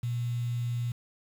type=tone with quantisation; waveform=sine; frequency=120.2 Hz; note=B2; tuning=46 cents flat; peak=-28 dBFS; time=0.03-0.92 s; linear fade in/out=5 ms; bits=8; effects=none